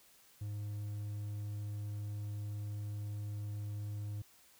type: tone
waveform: triangle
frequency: 103.83 Hz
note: G#2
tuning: in tune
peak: -36 dBFS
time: 0.41-4.22 s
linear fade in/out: 5 ms
effects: white hiss -64 dBFS RMS until 4.59 s